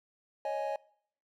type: chord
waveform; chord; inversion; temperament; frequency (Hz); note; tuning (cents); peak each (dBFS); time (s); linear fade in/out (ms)
triangle; C# suspended second; none; just; 554.4 / 623.7 / 831.5; C#5 / D#5 / G#5; 0 / +4 / +2; -34; 0.45-0.76; 2
effects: noise-tail reverb RT60 0.6 s tail -22 dB re dry